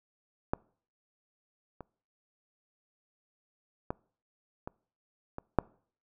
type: clicks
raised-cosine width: 1 ms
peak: -14 / -28 / -18 / -24 / -24 / -8 dBFS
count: 6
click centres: 0.535 / 1.807 / 3.905 / 4.675 / 5.384 / 5.587 s
effects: noise-tail reverb RT60 0.5 s tail -25 dB re dry